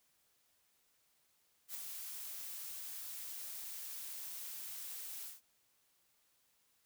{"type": "noise with ADSR envelope", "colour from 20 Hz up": "blue", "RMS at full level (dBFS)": -42, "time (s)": [1.68, 5.41], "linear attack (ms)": 68, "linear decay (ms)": 6, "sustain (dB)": -4, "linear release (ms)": 170, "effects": ["white hiss -75 dBFS RMS until 6.85 s"]}